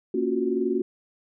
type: chord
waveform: sine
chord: Gb major seventh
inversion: first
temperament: equal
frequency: 233.1 / 277.2 / 349.2 / 370 Hz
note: Bb3 / Db4 / F4 / Gb4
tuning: 0 / 0 / 0 / 0 cents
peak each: -29 / -29 / -29 / -25 dBFS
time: 0.14-0.82 s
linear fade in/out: 5 ms
effects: none